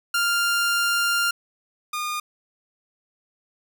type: tone pair in turn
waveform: sawtooth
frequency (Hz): 1396.9 / 1217.8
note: F6 / D#6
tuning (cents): 0 / -38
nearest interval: major second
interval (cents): 238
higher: first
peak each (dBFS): -16 / -22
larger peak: first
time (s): 0.14-1.31 / 1.93-2.2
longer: first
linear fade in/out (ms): 5
effects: none